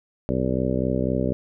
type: harmonic tone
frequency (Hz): 64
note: C2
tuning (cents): -38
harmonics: 1 / 2 / 3 / 4 / 5 / 6 / 7 / 8 / 9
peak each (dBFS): -31 / -28 / -27 / -27 / -33 / -30 / -31 / -33 / -30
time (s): 0.29-1.33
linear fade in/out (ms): 0
effects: none